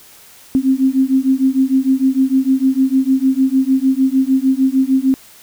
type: beating tone pair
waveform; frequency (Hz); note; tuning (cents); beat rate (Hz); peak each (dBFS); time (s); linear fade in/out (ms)
sine; 261.6 / 268.2; C4 / C4; 0 / +43; 6.6; -14; 0.55-5.14; 0
effects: white hiss -43 dBFS RMS until 5.42 s